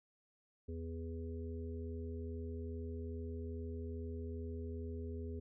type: harmonic tone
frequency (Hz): 82.41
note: E2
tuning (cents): 0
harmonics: 1 / 3 / 5 / 6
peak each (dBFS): -42 / -48 / -48 / -57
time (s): 0.68-5.4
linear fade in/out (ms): 10
effects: none